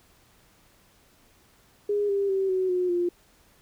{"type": "tone with pitch steps", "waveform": "sine", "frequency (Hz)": [411, 398.1, 385.7, 373.6, 362, 350.6], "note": ["G#4", "G4", "G4", "F#4", "F#4", "F4"], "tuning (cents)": [-18, 27, -28, 17, -38, 7], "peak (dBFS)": -22, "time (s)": [1.89, 3.09], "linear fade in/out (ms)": 5, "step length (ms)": 200, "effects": ["pink hiss -60 dBFS RMS until 3.61 s"]}